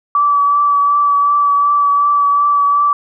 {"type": "tone with vibrato", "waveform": "sine", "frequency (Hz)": 1152, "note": "D6", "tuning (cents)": -34, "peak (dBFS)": -9, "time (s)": [0.15, 2.93], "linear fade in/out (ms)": 2, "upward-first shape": "triangle", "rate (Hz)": 2.7, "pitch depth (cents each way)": 19, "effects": []}